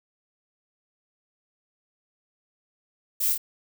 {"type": "noise with echo", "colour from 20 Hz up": "violet", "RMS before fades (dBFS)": -26, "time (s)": [3.2, 3.33], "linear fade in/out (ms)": 10, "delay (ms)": 25, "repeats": 2, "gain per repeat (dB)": -2, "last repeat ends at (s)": 3.38, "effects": []}